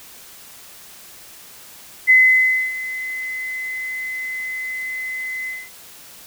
sine tone with ADSR envelope, 2035 Hz, C7, 49 cents flat, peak -7 dBFS, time 2.07-5.7 s, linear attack 31 ms, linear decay 620 ms, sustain -17 dB, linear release 220 ms, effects white hiss -42 dBFS RMS until 6.26 s

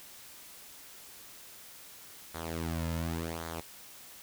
sawtooth tone with flanger, 82.41 Hz, E2, in tune, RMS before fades -36 dBFS, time 2.34-3.61 s, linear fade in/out 10 ms, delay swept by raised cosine 0.36 to 2.66 ms, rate 0.89 Hz, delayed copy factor -0.75, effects white hiss -51 dBFS RMS until 4.22 s

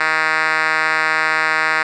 5% pulse tone with band-pass filter, 157.6 Hz, D#3, 23 cents sharp, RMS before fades -17 dBFS, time 0-1.83 s, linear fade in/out 5 ms, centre 1900 Hz, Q 1.6, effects resampled to 22050 Hz

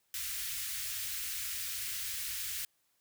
white band-stop noise, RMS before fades -38 dBFS, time 0.14-2.65 s, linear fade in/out 2 ms, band 100 to 1600 Hz, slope 24 dB/octave, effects white hiss -75 dBFS RMS until 3 s

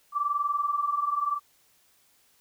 sine tone pair together, 1148.3 / 1169 Hz, D6 / D6, -39 / -8 cents, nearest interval unison, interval 31 cents, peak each -30 / -26 dBFS, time 0.12-1.4 s, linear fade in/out 50 ms, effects white hiss -64 dBFS RMS until 2.4 s

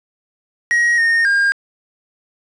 triangle tone with pitch steps, 1893 / 1840 / 1611 Hz, A#6 / A#6 / G6, +26 / -23 / +47 cents, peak -10 dBFS, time 0.71-1.52 s, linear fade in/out 0 ms, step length 270 ms, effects resampled to 22050 Hz + 7-bit

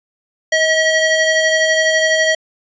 35% pulse ring-modulated tone, 1280 Hz, D#6, 49 cents sharp, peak -7 dBFS, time 0.52-2.35 s, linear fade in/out 5 ms, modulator 646 Hz, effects resampled to 16000 Hz

